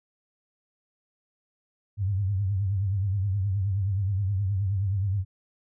sine tone with vibrato, 98 Hz, G2, in tune, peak -23 dBFS, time 1.97-5.25 s, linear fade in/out 50 ms, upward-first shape triangle, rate 9.5 Hz, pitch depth 130 cents each way, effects none

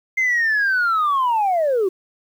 sine linear sweep, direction down, 2098 to 357.1 Hz, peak -14 dBFS, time 0.17-1.89 s, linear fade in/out 10 ms, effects tanh soft clip ceiling -13 dBFS + 8-bit

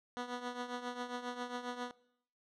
10% pulse tone with tremolo, 245.6 Hz, B3, 9 cents flat, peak -28 dBFS, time 0.17-1.91 s, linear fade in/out 0 ms, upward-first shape triangle, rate 7.4 Hz, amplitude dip 75%, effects noise-tail reverb RT60 0.7 s tail -20 dB re dry + low-pass 5000 Hz 12 dB/octave

